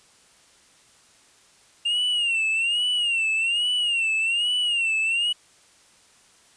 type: tone with vibrato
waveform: triangle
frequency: 2787 Hz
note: F7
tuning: 4 cents flat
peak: -19 dBFS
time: 1.85-5.33 s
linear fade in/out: 10 ms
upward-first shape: sine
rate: 1.2 Hz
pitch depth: 110 cents each way
effects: white hiss -56 dBFS RMS until 6.56 s + resampled to 22050 Hz